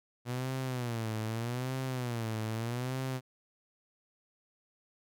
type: tone with vibrato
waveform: sawtooth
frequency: 120 Hz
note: B2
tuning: 49 cents flat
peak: -29 dBFS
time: 0.25-3.21 s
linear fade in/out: 50 ms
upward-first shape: sine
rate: 0.81 Hz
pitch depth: 160 cents each way
effects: none